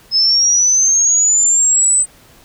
sine linear sweep, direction up, 5140 to 8130 Hz, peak -9 dBFS, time 0.11-2.06 s, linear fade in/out 50 ms, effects pink hiss -46 dBFS RMS until 2.44 s

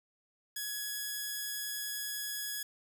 5% pulse tone, 1679 Hz, G#6, 18 cents sharp, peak -25 dBFS, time 0.56-2.63 s, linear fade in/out 5 ms, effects none

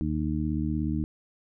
harmonic tone, 76.7 Hz, D#2, 24 cents flat, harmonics 1 / 2 / 3 / 4, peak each -31 / -31 / -31 / -31 dBFS, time 0.01-1.04 s, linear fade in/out 0 ms, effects none

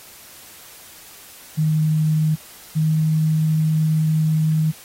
sine tone pair in turn, 155.4 / 156.66 Hz, D#3 / D#3, -2 / +12 cents, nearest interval unison, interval 14 cents, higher second, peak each -15 dBFS, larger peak neither, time 1.57-2.36 / 2.75-4.72 s, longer second, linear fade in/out 20 ms, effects white hiss -43 dBFS RMS until 4.84 s + AAC 48 kbps

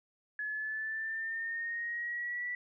sine exponential sweep, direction up, 1700 to 1964 Hz, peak -34 dBFS, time 0.39-2.55 s, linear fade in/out 2 ms, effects none

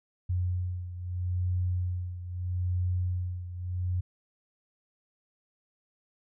sine beating tone pair, 89.9 / 90.68 Hz, F#2 / F#2, -49 / -34 cents, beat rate 0.78 Hz, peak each -29 / -34 dBFS, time 0.29-4.01 s, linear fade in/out 10 ms, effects none

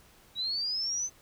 sine linear sweep, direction up, 3813 to 6200 Hz, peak -29 dBFS, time 0.35-1.1 s, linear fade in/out 50 ms, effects pink hiss -59 dBFS RMS until 1.21 s

